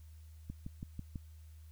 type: click train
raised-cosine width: 5 ms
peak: -29 dBFS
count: 5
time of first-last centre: 0.5-1.158 s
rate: 6.08 Hz
effects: added 78 Hz sine -51 dBFS peak until 1.71 s + white hiss -70 dBFS RMS until 1.71 s